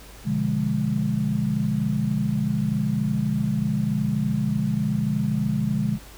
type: chord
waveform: sine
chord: B diminished seventh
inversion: none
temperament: equal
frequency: 123.47 / 146.83 / 174.61 / 207.7 Hz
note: B2 / D3 / F3 / Ab3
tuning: 0 / 0 / 0 / 0 cents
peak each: -28 / -26 / -29 / -24 dBFS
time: 0.24-5.99 s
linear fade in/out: 50 ms
effects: added 50 Hz sine -44 dBFS peak until 6.17 s + pink hiss -46 dBFS RMS until 6.17 s